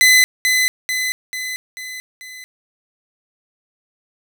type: tone with echo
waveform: sawtooth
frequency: 2019 Hz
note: B6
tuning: 38 cents sharp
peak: -5 dBFS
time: 0.01-0.24 s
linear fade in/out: 0 ms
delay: 440 ms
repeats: 5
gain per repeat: -5 dB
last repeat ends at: 2.44 s
effects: none